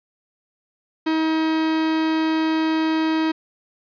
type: tone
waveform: 45% pulse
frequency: 318.2 Hz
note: D#4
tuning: 39 cents sharp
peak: -18 dBFS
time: 1.06-3.32 s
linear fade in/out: 10 ms
effects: resampled to 11025 Hz + 9-bit